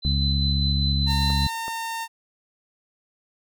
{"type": "tone with tremolo", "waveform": "sine", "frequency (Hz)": 4030, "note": "B7", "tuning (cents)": 34, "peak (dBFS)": -24, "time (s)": [0.02, 1.5], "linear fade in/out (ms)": 50, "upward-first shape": "square", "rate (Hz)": 5, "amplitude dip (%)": 25}
{"type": "harmonic tone", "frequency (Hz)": 69.3, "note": "C#2", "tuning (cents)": 0, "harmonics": [1, 2, 3, 4], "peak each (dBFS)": [-22, -25, -30, -39], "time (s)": [0.05, 1.47], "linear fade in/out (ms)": 0}
{"type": "tone", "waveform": "sawtooth", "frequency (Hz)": 911, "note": "A#5", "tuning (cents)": -40, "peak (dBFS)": -24, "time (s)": [1.06, 2.08], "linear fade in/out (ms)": 50}
{"type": "clicks", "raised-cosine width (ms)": 1, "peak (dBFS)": -22, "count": 2, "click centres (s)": [1.302, 1.681]}
{"effects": []}